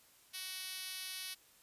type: tone with high-pass filter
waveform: 5% pulse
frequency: 373.5 Hz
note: F#4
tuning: 16 cents sharp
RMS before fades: -44 dBFS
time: 0.33-1.35 s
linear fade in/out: 20 ms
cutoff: 3300 Hz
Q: 0.52
effects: white hiss -65 dBFS RMS until 1.62 s + resampled to 32000 Hz